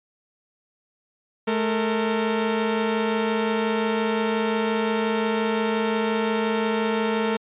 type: tone pair together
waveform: sawtooth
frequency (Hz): 215.7 / 457.1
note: A3 / A#4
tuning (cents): -34 / -34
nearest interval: octave + minor second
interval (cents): 1300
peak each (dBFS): -20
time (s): 1.47-7.37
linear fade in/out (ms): 10
effects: resampled to 8000 Hz